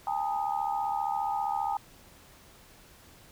sine tone cluster, 807 / 882 / 955 / 1246 Hz, G#5 / A5 / A#5 / D#6, -50 / +4 / +42 / +2 cents, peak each -30 / -32 / -39 / -39 dBFS, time 0.07-1.77 s, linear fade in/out 2 ms, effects pink hiss -55 dBFS RMS until 3.31 s

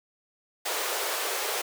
pink high-pass noise, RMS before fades -30 dBFS, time 0.65-1.62 s, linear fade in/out 10 ms, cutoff 380 Hz, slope 48 dB/octave, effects none

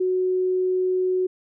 sine tone, 369.3 Hz, F#4, 3 cents flat, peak -19 dBFS, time 0-1.27 s, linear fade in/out 10 ms, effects none

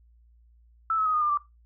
sine tone with pitch steps, 1318.5 / 1287.6 / 1257.5 / 1228.1 / 1199.3 / 1171.3 Hz, E6 / E6 / D#6 / D#6 / D6 / D6, 0 / -41 / +18 / -23 / +36 / -5 cents, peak -22 dBFS, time 0.9-1.374 s, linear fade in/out 2 ms, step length 79 ms, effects noise-tail reverb RT60 0.2 s tail -17 dB re dry + added 58 Hz sine -55 dBFS peak until 1.65 s

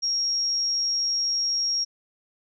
sine tone, 5588 Hz, F8, in tune, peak -22 dBFS, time 0.02-1.85 s, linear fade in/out 20 ms, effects none

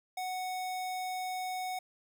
square tone, 740 Hz, F#5, in tune, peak -35 dBFS, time 0.17-1.79 s, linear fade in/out 5 ms, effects none

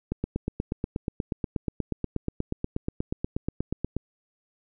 click train, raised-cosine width 3 ms, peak -14 dBFS, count 33, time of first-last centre 0.12-3.966 s, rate 8.32 Hz, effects none

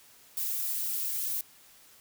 violet noise with flanger, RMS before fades -32 dBFS, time 0.37-1.41 s, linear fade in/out 2 ms, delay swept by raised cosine 1.8 to 6.7 ms, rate 3.7 Hz, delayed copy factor -0.9, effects white hiss -57 dBFS RMS until 2 s

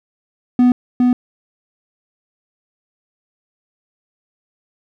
triangle tone with echo, 247.7 Hz, B3, 5 cents sharp, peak -6 dBFS, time 0.59-0.72 s, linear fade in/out 2 ms, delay 410 ms, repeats 1, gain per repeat -2 dB, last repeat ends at 1.13 s, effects none

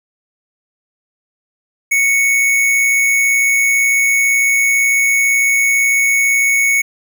square tone with amplitude modulation, 2217 Hz, C#7, in tune, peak -10 dBFS, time 1.91-6.82 s, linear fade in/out 10 ms, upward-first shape sine, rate 118 Hz, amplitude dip 30%, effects none

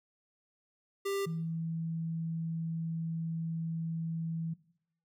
square / sine tone pair in turn, 395.8 / 163.84 Hz, G4 / E3, +17 / -10 cents, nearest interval octave + minor third, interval 1527 cents, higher first, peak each -32 / -33 dBFS, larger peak first, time 1.05-1.26 / 1.26-4.54 s, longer second, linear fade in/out 10 ms, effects noise-tail reverb RT60 0.7 s tail -19 dB re dry

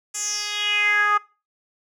10% pulse tone with band-pass filter sweep, 415.3 Hz, G#4, in tune, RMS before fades -22 dBFS, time 0.14-1.18 s, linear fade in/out 10 ms, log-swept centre 8000 to 1200 Hz, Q 4.9, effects noise-tail reverb RT60 0.3 s tail -21 dB re dry

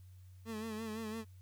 30% pulse tone with vibrato, 220 Hz, A3, in tune, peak -37 dBFS, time 0.45-1.25 s, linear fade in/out 50 ms, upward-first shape sine, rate 5.9 Hz, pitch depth 57 cents each way, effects added 92 Hz sine -53 dBFS peak until 1.41 s + white hiss -73 dBFS RMS until 1.41 s

